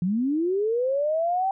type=linear sweep; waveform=sine; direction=up; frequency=167.7 to 784 Hz; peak=-21 dBFS; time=0.02-1.51 s; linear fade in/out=2 ms; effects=none